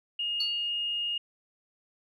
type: tone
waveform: sine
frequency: 2849 Hz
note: F7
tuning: 34 cents sharp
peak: -28 dBFS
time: 0.19-1.18 s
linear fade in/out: 5 ms
type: tone with exponential decay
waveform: sine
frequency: 4426 Hz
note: C#8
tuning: 3 cents flat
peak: -25 dBFS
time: 0.4-0.7 s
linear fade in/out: 5 ms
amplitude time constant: 64 ms
effects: tanh soft clip ceiling -18 dBFS